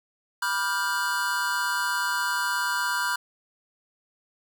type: chord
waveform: square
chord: G dominant seventh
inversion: first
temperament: just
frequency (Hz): 980 / 1176 / 1411.2 / 1568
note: B5 / D6 / F6 / G6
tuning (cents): -14 / +2 / +18 / 0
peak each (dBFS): -30 / -35 / -30 / -30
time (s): 0.42-3.16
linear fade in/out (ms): 5
effects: none